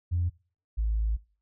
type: tone pair in turn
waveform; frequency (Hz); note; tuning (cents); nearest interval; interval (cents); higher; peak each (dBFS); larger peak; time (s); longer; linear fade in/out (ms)
sine; 87.31 / 54.2; F2 / A1; 0 / -25; minor sixth; 825; first; -23; neither; 0.11-0.3 / 0.77-1.17; second; 20
effects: noise-tail reverb RT60 0.4 s tail -22 dB re dry + tanh soft clip ceiling -19 dBFS